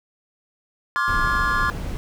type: chord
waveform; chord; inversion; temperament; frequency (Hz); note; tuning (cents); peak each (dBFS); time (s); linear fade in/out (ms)
triangle; D half-diminished seventh; third; just; 1057.2 / 1174.7 / 1409.6 / 1691.5; C6 / D6 / F6 / Ab6; +18 / 0 / +16 / +31; -23; 0.96-1.7; 0
type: noise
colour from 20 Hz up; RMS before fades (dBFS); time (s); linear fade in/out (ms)
brown; -27; 1.08-1.97; 0
effects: none